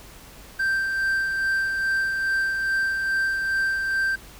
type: tone with tremolo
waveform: triangle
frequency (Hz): 1568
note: G6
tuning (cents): 0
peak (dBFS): -18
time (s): 0.59-4.16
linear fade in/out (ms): 10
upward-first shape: sine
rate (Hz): 2.4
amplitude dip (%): 35
effects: added 50 Hz sine -48 dBFS peak until 4.39 s + pink hiss -46 dBFS RMS until 4.39 s